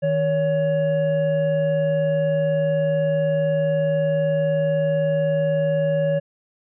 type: tone pair together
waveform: triangle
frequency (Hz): 157.71 / 562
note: D#3 / C#5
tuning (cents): +24 / +24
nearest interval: octave + minor seventh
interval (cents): 2200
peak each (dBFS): -21 / -17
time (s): 0.02-6.2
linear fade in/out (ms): 20
effects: resampled to 8000 Hz